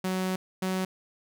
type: tone pair in turn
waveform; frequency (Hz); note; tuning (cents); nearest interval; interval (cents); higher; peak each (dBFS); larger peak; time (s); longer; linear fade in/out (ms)
sawtooth; 186.4 / 187.08; F#3 / F#3; +13 / +19; unison; 6; second; -23; neither; 0.04-0.36 / 0.62-0.85; first; 5
effects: none